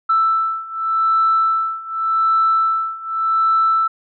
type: beating tone pair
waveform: sine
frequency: 1323 / 1323.86 Hz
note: E6 / E6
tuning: +6 / +7 cents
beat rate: 0.86 Hz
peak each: -18 / -16 dBFS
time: 0.09-3.88 s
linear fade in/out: 10 ms
effects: tanh soft clip ceiling -7 dBFS